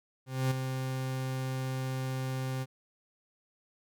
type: tone with ADSR envelope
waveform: 40% pulse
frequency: 130.81 Hz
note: C3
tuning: in tune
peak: -24 dBFS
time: 0.26-2.66 s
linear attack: 250 ms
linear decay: 10 ms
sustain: -7 dB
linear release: 40 ms
effects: none